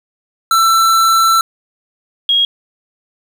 square / sine tone pair in turn, 1337 / 3281 Hz, E6 / G#7, +24 / -22 cents, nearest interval octave + major third, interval 1554 cents, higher second, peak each -9 dBFS, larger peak neither, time 0.51-1.41 / 2.29-2.45 s, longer first, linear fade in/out 2 ms, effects 7-bit

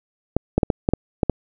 clicks, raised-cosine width 2 ms, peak -3 dBFS, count 8, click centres 0.366 / 0.58 / 0.632 / 0.702 / 0.889 / 0.936 / 1.232 / 1.297 s, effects none

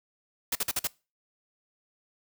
white noise bursts, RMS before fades -28 dBFS, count 5, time 0.52-0.873 s, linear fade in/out 5 ms, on 33 ms, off 47 ms, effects noise-tail reverb RT60 0.3 s tail -23 dB re dry

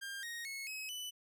sawtooth tone with pitch steps, 1600 / 1870 / 2186 / 2555 / 2986 Hz, G6 / A#6 / C#7 / D#7 / F#7, +35 / +5 / -25 / +45 / +15 cents, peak -38 dBFS, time 0.01-1.11 s, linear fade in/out 20 ms, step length 220 ms, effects none

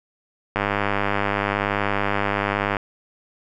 click train, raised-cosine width 0.5 ms, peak -6 dBFS, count 224, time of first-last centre 0.56-2.768 s, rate 101 Hz, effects none

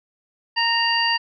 harmonic tone with a mistuned harmonic, 932.3 Hz, A#5, in tune, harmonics 1 / 2 / 3 / 5, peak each -23 / -23 / -23 / -23 dBFS, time 0.56-1.18 s, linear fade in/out 20 ms, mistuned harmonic 2, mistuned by -17 cents, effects none

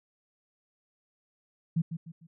sine tone with echo, 164.81 Hz, E3, in tune, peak -23 dBFS, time 1.76-1.82 s, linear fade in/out 10 ms, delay 150 ms, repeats 3, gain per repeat -9 dB, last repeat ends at 2.27 s, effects none

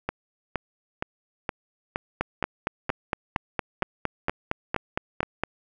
two click trains, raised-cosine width 0.5 ms, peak -9 / -11 dBFS, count 15 / 12, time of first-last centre 2.21-5.436 / 0.09-5.23 s, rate 4.34 / 2.14 Hz, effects none

